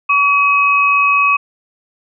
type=tone pair together; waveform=sine; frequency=1134.1 / 2546 Hz; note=C#6 / D#7; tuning=+39 / +39 cents; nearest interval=octave + major second; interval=1400 cents; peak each=-12 dBFS; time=0.09-1.37 s; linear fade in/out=10 ms; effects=none